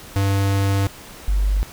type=tone pair in turn; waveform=square / sine; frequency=98.5 / 49.25 Hz; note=G2 / G1; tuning=+9 / +9 cents; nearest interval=octave; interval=1200 cents; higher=first; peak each=-17 / -15 dBFS; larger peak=second; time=0.16-0.87 / 1.28-1.63 s; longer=first; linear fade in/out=0 ms; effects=pink hiss -40 dBFS RMS until 1.72 s